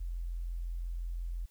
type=tone; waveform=sine; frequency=42.86 Hz; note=F1; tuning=32 cents flat; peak=-34 dBFS; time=0-1.46 s; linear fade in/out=10 ms; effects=white hiss -69 dBFS RMS until 1.5 s